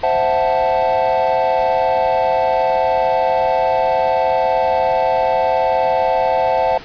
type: chord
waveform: triangle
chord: F# half-diminished seventh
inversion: second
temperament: equal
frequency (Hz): 523.3 / 659.3 / 740 / 880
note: C5 / E5 / F#5 / A5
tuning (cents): 0 / 0 / 0 / 0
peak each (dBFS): -17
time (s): 0.03-6.78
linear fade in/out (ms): 5
effects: pink hiss -35 dBFS RMS until 6.84 s + resampled to 11025 Hz